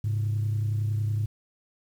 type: tone pair together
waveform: sine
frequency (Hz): 105.1 / 135.91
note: G#2 / C#3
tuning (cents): +21 / -34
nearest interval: major third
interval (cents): 445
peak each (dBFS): -23 / -33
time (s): 0.04-1.26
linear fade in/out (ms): 5
effects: tanh soft clip ceiling -20 dBFS + 9-bit